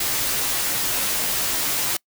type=noise with comb filter; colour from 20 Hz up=white; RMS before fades=-23 dBFS; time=0-1.97 s; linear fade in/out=5 ms; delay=12 ms; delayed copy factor=-0.5; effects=noise-tail reverb RT60 0.1 s tail -26 dB re dry